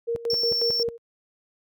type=tone with tremolo; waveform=sine; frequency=466.2 Hz; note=A#4; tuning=in tune; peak=-23 dBFS; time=0.07-0.98 s; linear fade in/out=20 ms; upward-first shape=square; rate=5.5 Hz; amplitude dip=80%
type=click train; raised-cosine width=5 ms; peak=-26 dBFS; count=5; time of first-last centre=0.15-0.884 s; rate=5.45 Hz
type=tone; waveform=triangle; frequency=5430 Hz; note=F8; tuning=50 cents flat; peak=-21 dBFS; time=0.3-0.83 s; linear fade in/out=2 ms
effects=high-pass 80 Hz 12 dB/octave